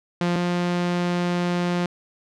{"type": "tone pair in turn", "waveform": "sawtooth", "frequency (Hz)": [174.61, 176.03], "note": ["F3", "F3"], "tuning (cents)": [0, 14], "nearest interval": "unison", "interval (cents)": 14, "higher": "second", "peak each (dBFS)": [-16, -17], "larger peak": "first", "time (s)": [[0.21, 0.36], [0.36, 1.86]], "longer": "second", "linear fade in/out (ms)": 2, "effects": ["low-pass 5000 Hz 12 dB/octave"]}